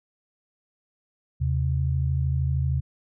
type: tone pair together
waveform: sine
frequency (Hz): 79.89 / 132.9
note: D#2 / C3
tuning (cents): +46 / +27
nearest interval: major sixth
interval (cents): 881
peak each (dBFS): -24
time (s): 1.4-2.81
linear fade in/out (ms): 20
effects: none